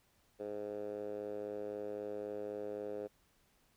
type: tone with band-pass filter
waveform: 10% pulse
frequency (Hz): 103.83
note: G#2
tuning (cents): 0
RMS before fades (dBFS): -42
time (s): 0.39-3.08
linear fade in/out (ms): 20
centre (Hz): 470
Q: 3.8
effects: pink hiss -72 dBFS RMS until 3.76 s